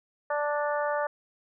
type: harmonic tone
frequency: 293.7 Hz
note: D4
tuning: in tune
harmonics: 2 / 3 / 4 / 5 / 6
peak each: -28 / -32 / -34 / -36 / -38 dBFS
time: 0.3-1.07 s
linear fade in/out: 5 ms
effects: none

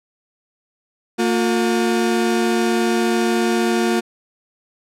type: tone pair together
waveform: 35% pulse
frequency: 228.6 / 357.4 Hz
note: A#3 / F4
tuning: -34 / +40 cents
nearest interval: minor sixth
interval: 774 cents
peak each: -17 dBFS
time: 1.18-4.01 s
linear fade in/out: 20 ms
effects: low-pass 11000 Hz 12 dB/octave

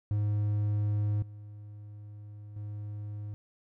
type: tone with level steps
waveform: triangle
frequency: 104.2 Hz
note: G#2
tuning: 6 cents sharp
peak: -24 / -41 / -34 dBFS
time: 0.11-3.34 s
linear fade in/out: 0 ms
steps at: 1.22 / 2.56 s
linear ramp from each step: 5 ms
effects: none

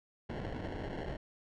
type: noise with sample-and-hold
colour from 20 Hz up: pink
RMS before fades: -40 dBFS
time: 0.29-1.17 s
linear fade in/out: 10 ms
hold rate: 1225 Hz
effects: low-pass 3000 Hz 12 dB/octave

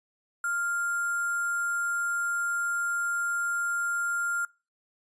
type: tone with sample-and-hold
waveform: sine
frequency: 1396.9 Hz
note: F6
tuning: in tune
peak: -26 dBFS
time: 0.44-4.45 s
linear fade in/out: 2 ms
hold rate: 8820 Hz
effects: noise-tail reverb RT60 0.3 s tail -23 dB re dry + resampled to 22050 Hz

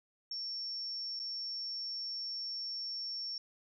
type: tone with dropouts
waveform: sine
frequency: 5460 Hz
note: F8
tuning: 40 cents flat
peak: -37 dBFS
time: 0.31-3.38 s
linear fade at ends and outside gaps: 2 ms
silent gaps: 1.193-1.198 s
effects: none

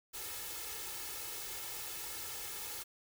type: noise with comb filter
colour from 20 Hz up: white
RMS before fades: -43 dBFS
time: 0.13-2.84 s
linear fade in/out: 20 ms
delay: 2.3 ms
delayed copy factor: +0.8
effects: none

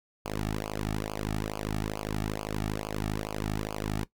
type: tone with flanger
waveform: sawtooth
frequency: 52.5 Hz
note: G#1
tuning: 19 cents sharp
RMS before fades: -33 dBFS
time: 0.25-4.05 s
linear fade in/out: 5 ms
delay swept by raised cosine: 0.52 to 2.02 ms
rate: 2.3 Hz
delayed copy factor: -1
effects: noise-tail reverb RT60 0.1 s tail -18 dB re dry

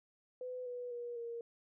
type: tone with pitch steps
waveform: sine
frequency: 503 / 490.9 / 479.2 / 467.7 Hz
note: B4 / B4 / A#4 / A#4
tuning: +32 / -10 / +48 / +6 cents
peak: -40 dBFS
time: 0.41-1.41 s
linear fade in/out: 2 ms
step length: 250 ms
effects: none

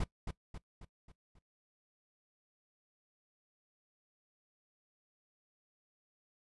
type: noise with echo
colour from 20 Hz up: brown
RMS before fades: -32 dBFS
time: 0-0.04 s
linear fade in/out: 5 ms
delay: 270 ms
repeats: 5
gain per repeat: -6 dB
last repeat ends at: 1.39 s
effects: noise-tail reverb RT60 0.1 s tail -19 dB re dry + resampled to 24000 Hz

